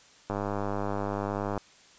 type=click train; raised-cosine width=1 ms; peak=-17 dBFS; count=130; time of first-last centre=0.3-1.577 s; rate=101 Hz; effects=white hiss -56 dBFS RMS until 1.98 s + resampled to 16000 Hz